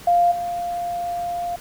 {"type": "tone with level steps", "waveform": "sine", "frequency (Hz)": 698.5, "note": "F5", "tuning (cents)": 0, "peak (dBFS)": [-13, -23], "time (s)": [0.07, 1.56], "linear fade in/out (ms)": 5, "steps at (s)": 0.31, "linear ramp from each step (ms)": 10, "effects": ["pink hiss -42 dBFS RMS until 1.6 s"]}